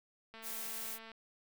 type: click train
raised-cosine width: 0.3 ms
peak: -36 dBFS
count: 175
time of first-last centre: 0.34-1.117 s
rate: 224 Hz
type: noise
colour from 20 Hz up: blue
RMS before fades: -42 dBFS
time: 0.42-0.99 s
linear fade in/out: 50 ms
effects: none